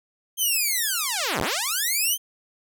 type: linear two-way sweep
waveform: 5% pulse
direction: down then up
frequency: 3186 to 56 to 3186 Hz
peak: -12 dBFS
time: 0.37-2.18 s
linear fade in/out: 50 ms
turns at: 1.41 s
effects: none